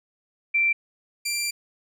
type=tone pair in turn; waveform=sine / 15% pulse; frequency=2349 / 2365 Hz; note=D7 / D7; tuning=0 / +12 cents; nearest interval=unison; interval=12 cents; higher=second; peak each=-18 dBFS; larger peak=neither; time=0.54-0.73 / 1.25-1.51 s; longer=second; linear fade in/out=10 ms; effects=none